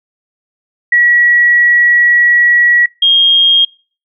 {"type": "tone pair in turn", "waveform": "sine", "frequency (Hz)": [1925, 3237], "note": ["B6", "G#7"], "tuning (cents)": [-45, -45], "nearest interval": "major sixth", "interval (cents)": 900, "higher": "second", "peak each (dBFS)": -5, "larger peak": "neither", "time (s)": [[0.92, 2.86], [3.02, 3.65]], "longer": "first", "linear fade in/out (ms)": 5, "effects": ["noise-tail reverb RT60 0.4 s tail -26 dB re dry"]}